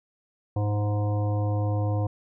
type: harmonic tone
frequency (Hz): 103.83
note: G#2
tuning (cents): 0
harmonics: 1 / 3 / 5 / 7 / 9 / 10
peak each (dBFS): -23 / -34 / -34 / -37 / -42 / -45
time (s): 0.56-2.07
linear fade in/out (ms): 5
effects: none